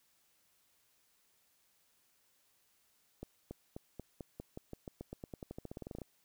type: accelerating click train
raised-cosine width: 2 ms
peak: -30 dBFS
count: 25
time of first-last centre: 3.23-6.018 s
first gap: 280 ms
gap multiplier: 0.91
effects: white hiss -73 dBFS RMS until 6.24 s